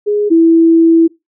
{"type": "tone pair in turn", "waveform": "sine", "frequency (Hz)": [415.3, 329.6], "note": ["G#4", "E4"], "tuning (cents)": [0, 0], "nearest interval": "major third", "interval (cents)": 400, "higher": "first", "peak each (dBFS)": [-10, -4], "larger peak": "second", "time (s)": [[0.06, 0.3], [0.3, 1.08]], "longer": "second", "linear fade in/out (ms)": 20, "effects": ["noise-tail reverb RT60 0.2 s tail -21 dB re dry"]}